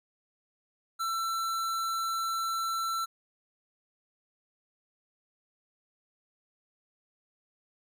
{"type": "tone", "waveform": "square", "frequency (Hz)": 1340, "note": "E6", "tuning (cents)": 28, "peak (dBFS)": -30, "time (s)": [0.99, 3.06], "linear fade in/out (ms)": 20, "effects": []}